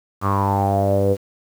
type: tone with low-pass filter sweep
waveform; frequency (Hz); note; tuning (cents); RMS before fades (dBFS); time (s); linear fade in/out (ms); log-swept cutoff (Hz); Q
sawtooth; 99; G2; +18; -18; 0.21-1.17; 50; 1200 to 470; 8.8
effects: 7-bit